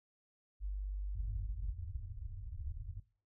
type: tone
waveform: sine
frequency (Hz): 49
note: G1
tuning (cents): 0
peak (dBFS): -35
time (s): 0.6-1.76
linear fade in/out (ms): 50
type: low-pass noise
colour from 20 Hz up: white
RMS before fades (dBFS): -44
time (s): 1.15-3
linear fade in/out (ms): 5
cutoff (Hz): 110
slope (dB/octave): 96
effects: noise-tail reverb RT60 0.4 s tail -19 dB re dry